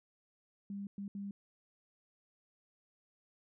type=tone bursts at uneven times; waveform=sine; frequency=200 Hz; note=G3; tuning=35 cents sharp; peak=-39 dBFS; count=3; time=0.7-0.87 / 0.98-1.08 / 1.15-1.31 s; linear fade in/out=2 ms; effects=none